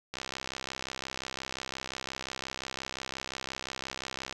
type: click train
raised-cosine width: 0.2 ms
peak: -18 dBFS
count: 276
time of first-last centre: 0.14-4.326 s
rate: 65.7 Hz
effects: none